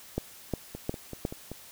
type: two click trains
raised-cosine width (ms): 2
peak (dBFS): -15 / -24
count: 4 / 5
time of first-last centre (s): 0.18-1.251 / 0.75-1.516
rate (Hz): 2.8 / 5.22
effects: white hiss -50 dBFS RMS until 1.71 s